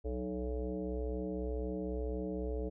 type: tone with frequency modulation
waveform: sine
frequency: 185 Hz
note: F#3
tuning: in tune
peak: -34 dBFS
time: 0.04-2.7 s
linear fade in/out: 20 ms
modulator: 124 Hz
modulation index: 2.9
effects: none